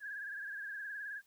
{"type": "tone with vibrato", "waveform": "sine", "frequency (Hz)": 1645, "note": "G#6", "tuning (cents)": -17, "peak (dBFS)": -40, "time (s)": [0, 1.22], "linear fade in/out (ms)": 50, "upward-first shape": "sine", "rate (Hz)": 19, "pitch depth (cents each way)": 71, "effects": ["white hiss -72 dBFS RMS until 1.26 s"]}